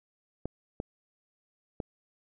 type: clicks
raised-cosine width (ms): 2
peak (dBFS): -20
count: 3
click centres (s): 0.456 / 0.801 / 1.802
effects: none